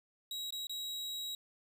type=tone with dropouts; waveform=40% pulse; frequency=3844 Hz; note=B7; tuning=48 cents flat; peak=-37 dBFS; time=0.31-1.35 s; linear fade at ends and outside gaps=2 ms; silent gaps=0.506-0.524 / 0.67-0.695 s; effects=none